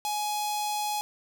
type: tone with notch filter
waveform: sawtooth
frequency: 838 Hz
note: G#5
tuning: 15 cents sharp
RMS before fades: -30 dBFS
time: 0.05-1.01 s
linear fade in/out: 0 ms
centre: 1700 Hz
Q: 0.75
effects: none